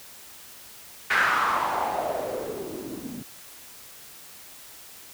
blue noise with low-pass filter sweep, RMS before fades -27 dBFS, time 1.1-3.23 s, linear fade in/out 10 ms, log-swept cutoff 1700 to 220 Hz, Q 4.5, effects white hiss -46 dBFS RMS until 5.13 s

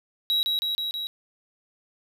triangle tone with echo, 3865 Hz, B7, 38 cents flat, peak -19 dBFS, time 0.3-0.43 s, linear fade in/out 0 ms, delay 160 ms, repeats 4, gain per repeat -2 dB, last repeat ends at 1.07 s, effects none

